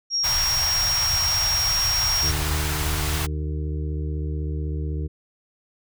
sine tone, 5588 Hz, F8, in tune, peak -20 dBFS, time 0.1-2.33 s, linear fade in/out 50 ms
pink band-stop noise, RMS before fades -27 dBFS, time 0.23-3.27 s, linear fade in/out 20 ms, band 120 to 730 Hz, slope 24 dB/octave
harmonic tone, 76 Hz, D#2, 40 cents flat, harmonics 1 / 2 / 4 / 5 / 6, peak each -25 / -31 / -37 / -39 / -41 dBFS, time 2.22-5.08 s, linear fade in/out 20 ms
effects none

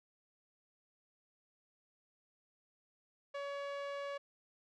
sawtooth tone with low-pass filter, 564 Hz, C#5, 30 cents sharp, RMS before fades -42 dBFS, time 3.34-4.18 s, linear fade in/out 10 ms, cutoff 3100 Hz, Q 0.64, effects none

